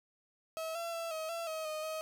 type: tone with pitch steps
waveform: 35% pulse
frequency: 644 / 676 / 667 / 634 / 672 / 634 / 619 / 631 Hz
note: E5 / E5 / E5 / D#5 / E5 / D#5 / D#5 / D#5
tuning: -41 / +43 / +20 / +32 / +33 / +32 / -9 / +24 cents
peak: -35 dBFS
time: 0.57-2.01 s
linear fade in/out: 0 ms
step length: 180 ms
effects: none